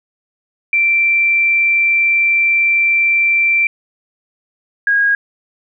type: tone pair in turn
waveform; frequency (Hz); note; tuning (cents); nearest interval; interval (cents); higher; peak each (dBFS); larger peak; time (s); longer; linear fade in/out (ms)
sine; 2349 / 1638.1; D7 / G#6; 0 / -24; tritone; 624; first; -10; neither; 0.73-3.67 / 4.87-5.15; first; 2
effects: none